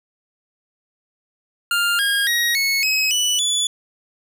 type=tone with pitch steps; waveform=25% pulse; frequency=1400 / 1626.9 / 1890.5 / 2197 / 2553 / 2966 / 3447 Hz; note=F6 / G#6 / A#6 / C#7 / D#7 / F#7 / A7; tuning=+4 / -36 / +24 / -16 / +44 / +4 / -36 cents; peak=-13 dBFS; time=1.71-3.67 s; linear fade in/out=2 ms; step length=280 ms; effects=none